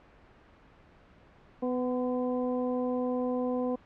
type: harmonic tone with a mistuned harmonic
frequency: 250 Hz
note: B3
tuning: 21 cents sharp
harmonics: 1 / 2 / 3 / 4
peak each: -30 / -31 / -40 / -42 dBFS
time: 1.62-3.76 s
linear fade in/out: 10 ms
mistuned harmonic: 4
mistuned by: +32 cents
effects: pink hiss -57 dBFS RMS until 3.85 s + low-pass 2000 Hz 12 dB/octave